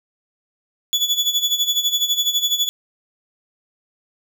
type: tone with tremolo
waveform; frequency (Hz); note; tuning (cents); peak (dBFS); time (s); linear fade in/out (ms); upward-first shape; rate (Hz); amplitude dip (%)
35% pulse; 3428; A7; -46; -12; 0.93-2.69; 0; sine; 12; 75
effects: none